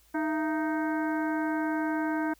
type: harmonic tone with a mistuned harmonic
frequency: 311.1 Hz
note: D#4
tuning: in tune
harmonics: 1 / 2 / 3 / 4 / 5 / 6 / 7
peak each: -28 / -36 / -35 / -44 / -36 / -47 / -48 dBFS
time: 0.14-2.34 s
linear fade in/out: 10 ms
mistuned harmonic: 2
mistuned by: +120 cents
effects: added 55 Hz sine -63 dBFS peak until 2.39 s + white hiss -63 dBFS RMS until 2.39 s